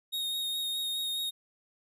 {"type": "tone with vibrato", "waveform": "45% pulse", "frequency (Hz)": 3729, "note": "A#7", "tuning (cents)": 0, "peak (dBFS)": -30, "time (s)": [0.12, 1.31], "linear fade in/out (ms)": 20, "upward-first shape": "sine", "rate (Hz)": 4.8, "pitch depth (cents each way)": 16, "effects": []}